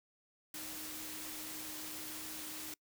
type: tone in noise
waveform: sine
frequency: 310 Hz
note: D#4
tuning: 6 cents flat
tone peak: -52 dBFS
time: 0.54-2.74 s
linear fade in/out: 2 ms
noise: white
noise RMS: -45 dBFS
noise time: 0.54-2.74 s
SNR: -10 dB
effects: noise-tail reverb RT60 0.1 s tail -25 dB re dry